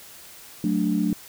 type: chord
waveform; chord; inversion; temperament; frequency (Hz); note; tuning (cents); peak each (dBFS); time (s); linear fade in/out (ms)
sine; D major; first; equal; 185 / 220 / 293.7; F#3 / A3 / D4; 0 / 0 / 0; -24; 0.64-1.13; 2
effects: tanh soft clip ceiling -10 dBFS + white hiss -45 dBFS RMS until 1.28 s